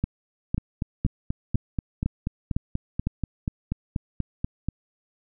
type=two click trains; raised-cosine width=5 ms; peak=-11 / -13 dBFS; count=7 / 18; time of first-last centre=0.04-3.07 / 0.58-4.686 s; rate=1.98 / 4.14 Hz; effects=none